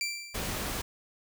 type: tone with exponential decay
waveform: 20% pulse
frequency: 2349 Hz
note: D7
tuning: in tune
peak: -23 dBFS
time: 0.01-0.7 s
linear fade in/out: 1 ms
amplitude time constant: 150 ms
type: noise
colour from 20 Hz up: pink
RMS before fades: -34 dBFS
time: 0.34-0.82 s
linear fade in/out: 10 ms
effects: none